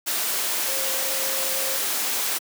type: tone in noise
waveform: sine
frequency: 534 Hz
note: C5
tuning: 35 cents sharp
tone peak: -33 dBFS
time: 0.67-1.78 s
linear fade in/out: 20 ms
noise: white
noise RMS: -25 dBFS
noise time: 0.06-2.39 s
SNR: -11 dB
effects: high-pass 300 Hz 12 dB/octave